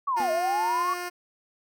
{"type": "linear two-way sweep", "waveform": "sine", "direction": "down then up", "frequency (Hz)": [1153, 626, 1135], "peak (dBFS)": -23, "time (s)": [0.07, 0.94], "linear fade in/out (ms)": 10, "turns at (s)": 0.31}
{"type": "tone", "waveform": "10% pulse", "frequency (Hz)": 355, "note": "F4", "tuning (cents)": 28, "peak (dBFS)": -23, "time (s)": [0.16, 1.1], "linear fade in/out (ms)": 20}
{"type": "tone with exponential decay", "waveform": "sawtooth", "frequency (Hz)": 246.9, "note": "B3", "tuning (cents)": 0, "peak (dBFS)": -29, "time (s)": [0.2, 0.53], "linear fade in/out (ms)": 0, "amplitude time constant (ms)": 71}
{"effects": []}